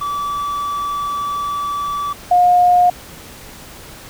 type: tone pair in turn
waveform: triangle / sine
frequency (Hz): 1154 / 714.7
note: D6 / F5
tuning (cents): -31 / +40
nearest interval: minor sixth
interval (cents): 829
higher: first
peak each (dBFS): -17 / -8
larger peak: second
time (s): 0.01-2.13 / 2.31-2.9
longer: first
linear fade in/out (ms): 5
effects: pink hiss -37 dBFS RMS until 4.09 s